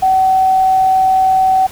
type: tone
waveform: sine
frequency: 758 Hz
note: F#5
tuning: 42 cents sharp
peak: -8 dBFS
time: 0.02-1.67 s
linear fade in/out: 10 ms
effects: pink hiss -34 dBFS RMS until 1.71 s